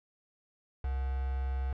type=tone with quantisation; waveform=sine; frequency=66.3 Hz; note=C2; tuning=23 cents sharp; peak=-30 dBFS; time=0.84-1.73 s; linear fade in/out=5 ms; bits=7; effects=low-pass 2000 Hz 12 dB/octave